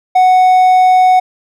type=tone; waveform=triangle; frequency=740 Hz; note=F#5; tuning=in tune; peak=-3 dBFS; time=0.15-1.2 s; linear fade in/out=10 ms; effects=none